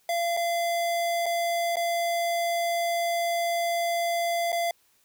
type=tone with dropouts; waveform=square; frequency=684 Hz; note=F5; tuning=36 cents flat; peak=-25 dBFS; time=0.09-4.71 s; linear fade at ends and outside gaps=2 ms; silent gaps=0.368-0.372 / 1.259-1.263 / 1.758-1.768 / 4.52-4.527 s; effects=white hiss -65 dBFS RMS until 5.04 s